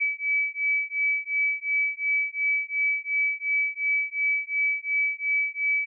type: beating tone pair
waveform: sine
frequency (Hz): 2291 / 2293.8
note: D7 / D7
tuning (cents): -44 / -41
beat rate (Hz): 2.8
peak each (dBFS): -26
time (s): 0-5.86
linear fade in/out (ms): 20
effects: none